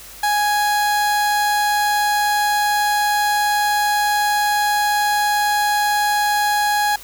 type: tone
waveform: 30% pulse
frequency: 830.6 Hz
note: G#5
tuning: in tune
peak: -13 dBFS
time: 0.23-6.96 s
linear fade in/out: 5 ms
effects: added 50 Hz sine -47 dBFS peak until 7.03 s + white hiss -39 dBFS RMS until 7.03 s